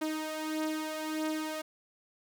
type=beating tone pair; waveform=sawtooth; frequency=311.1 / 312.7 Hz; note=D#4 / D#4; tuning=0 / +9 cents; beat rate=1.6 Hz; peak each=-30 / -34 dBFS; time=0.01-1.62 s; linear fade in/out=10 ms; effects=none